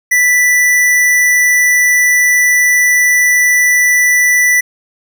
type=tone; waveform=square; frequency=1975.5 Hz; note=B6; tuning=in tune; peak=-8 dBFS; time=0.11-4.61 s; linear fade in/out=10 ms; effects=none